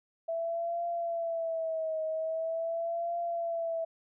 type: tone with vibrato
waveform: sine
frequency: 659.3 Hz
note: E5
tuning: in tune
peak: -30 dBFS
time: 0.28-3.85 s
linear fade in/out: 10 ms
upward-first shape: triangle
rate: 0.43 Hz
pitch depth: 75 cents each way
effects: none